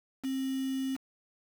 sine tone with quantisation, 265.9 Hz, C4, 28 cents sharp, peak -30 dBFS, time 0.23-0.97 s, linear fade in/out 20 ms, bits 7, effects none

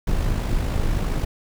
brown noise with amplitude modulation, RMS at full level -20 dBFS, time 0.07-1.25 s, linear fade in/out 5 ms, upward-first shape sine, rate 52.5 Hz, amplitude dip 40%, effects none

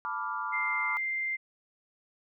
sine chord, B half-diminished seventh, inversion third, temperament equal, 880 / 987.8 / 1174.7 / 1396.9 Hz, A5 / B5 / D6 / F6, 0 / 0 / 0 / 0 cents, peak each -39 / -37 / -35 / -37 dBFS, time 0.05-0.97 s, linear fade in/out 0 ms
sine tone, 2093 Hz, C7, in tune, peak -29 dBFS, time 0.52-1.37 s, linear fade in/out 20 ms
effects none

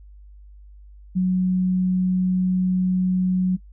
sine tone, 184.1 Hz, F#3, 8 cents flat, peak -17 dBFS, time 1.15-3.57 s, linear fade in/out 20 ms, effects noise-tail reverb RT60 0.1 s tail -23 dB re dry + added 50 Hz sine -42 dBFS peak until 3.72 s

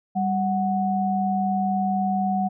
sine tone pair together, 196 / 740 Hz, G3 / F#5, 0 / 0 cents, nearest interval octave + major seventh, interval 2300 cents, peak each -23 dBFS, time 0.15-2.49 s, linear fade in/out 20 ms, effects none

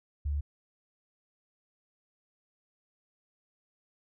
sine tone, 72.4 Hz, D2, 24 cents flat, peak -28 dBFS, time 0.25-0.41 s, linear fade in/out 10 ms, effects none

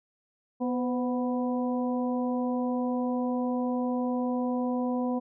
harmonic tone with a mistuned harmonic, 246.9 Hz, B3, in tune, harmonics 1 / 2 / 3 / 4, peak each -27 / -33 / -37 / -39 dBFS, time 0.6-5.2 s, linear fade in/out 20 ms, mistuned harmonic 2, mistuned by +46 cents, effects none

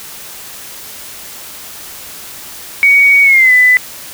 sine tone with pitch glide, 2244 to 1999.2 Hz, C#7 to B6, +21 to +21 cents, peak -4 dBFS, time 2.83-3.77 s, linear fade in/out 0 ms, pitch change -200 cents, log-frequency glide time 3.23-3.52 s, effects white hiss -30 dBFS RMS until 4.13 s

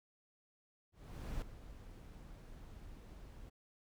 brown noise with ADSR envelope, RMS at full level -40 dBFS, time 0.92-3.5 s, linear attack 500 ms, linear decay 3 ms, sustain -13 dB, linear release 12 ms, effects none

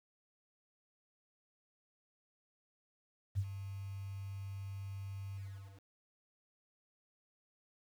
sine tone with ADSR envelope, 98 Hz, G2, in tune, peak -29 dBFS, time 3.35-5.84 s, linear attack 34 ms, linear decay 57 ms, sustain -12 dB, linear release 470 ms, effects 10-bit

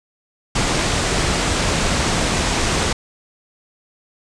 pink low-pass noise, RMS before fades -19 dBFS, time 0.55-2.93 s, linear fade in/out 5 ms, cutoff 8900 Hz, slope 48 dB/octave, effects none

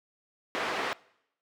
pink band-pass noise, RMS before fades -32 dBFS, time 0.55-0.93 s, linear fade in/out 0 ms, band 480 to 2700 Hz, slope 12 dB/octave, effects noise-tail reverb RT60 0.8 s tail -23 dB re dry

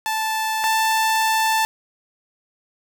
sawtooth tone pair in turn, 878 / 883.6 Hz, A5 / A5, -4 / +7 cents, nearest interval unison, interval 11 cents, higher second, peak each -17 / -13 dBFS, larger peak second, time 0.06-0.64 / 0.64-1.65 s, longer second, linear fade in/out 0 ms, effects none

